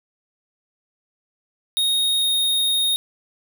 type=tone pair in turn; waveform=square; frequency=3729 / 3714 Hz; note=A#7 / A#7; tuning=0 / -7 cents; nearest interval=unison; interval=7 cents; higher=first; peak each=-18 dBFS; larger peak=neither; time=1.77-2.22 / 2.22-2.96 s; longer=second; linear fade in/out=0 ms; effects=none